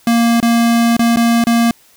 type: tone with dropouts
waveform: square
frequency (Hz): 233.1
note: A#3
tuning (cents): 0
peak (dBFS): -10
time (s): 0.07-1.71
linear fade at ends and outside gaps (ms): 2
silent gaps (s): 0.402-0.427 / 0.967-0.993 / 1.161-1.17 / 1.44-1.469
effects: white hiss -49 dBFS RMS until 1.96 s